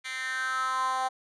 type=tone with high-pass filter sweep; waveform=10% pulse; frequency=260 Hz; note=C4; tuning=11 cents flat; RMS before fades=-30 dBFS; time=0.04-1.09 s; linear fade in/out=20 ms; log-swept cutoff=2300 to 800 Hz; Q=5.4; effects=resampled to 24000 Hz